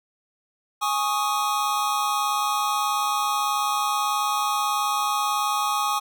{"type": "chord", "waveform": "square", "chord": "Ab suspended fourth", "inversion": "none", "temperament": "just", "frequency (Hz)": [830.6, 1107.5, 1245.9], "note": ["Ab5", "Db6", "Eb6"], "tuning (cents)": [0, -2, 2], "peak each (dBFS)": -27, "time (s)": [0.81, 6], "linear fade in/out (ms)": 20, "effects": []}